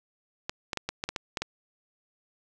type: clicks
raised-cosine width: 0.2 ms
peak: -13 dBFS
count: 9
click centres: 0.495 / 0.732 / 0.773 / 0.89 / 1.039 / 1.09 / 1.162 / 1.372 / 1.42 s
effects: none